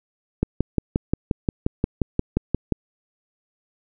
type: click train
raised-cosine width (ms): 3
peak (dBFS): -6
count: 14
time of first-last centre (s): 0.43-2.723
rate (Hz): 5.67
effects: none